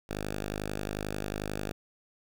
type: tone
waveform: 5% pulse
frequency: 51.2 Hz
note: G#1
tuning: 24 cents flat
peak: -22 dBFS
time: 0.09-1.72 s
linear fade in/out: 5 ms
effects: none